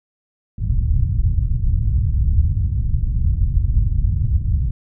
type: low-pass noise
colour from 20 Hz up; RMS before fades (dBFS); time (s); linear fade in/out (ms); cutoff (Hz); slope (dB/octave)
white; -17; 0.58-4.71; 5; 100; 24
effects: none